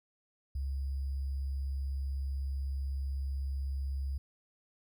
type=tone with sample-and-hold; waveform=sine; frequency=68 Hz; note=C#2; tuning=33 cents flat; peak=-32 dBFS; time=0.55-4.18 s; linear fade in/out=5 ms; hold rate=4900 Hz; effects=none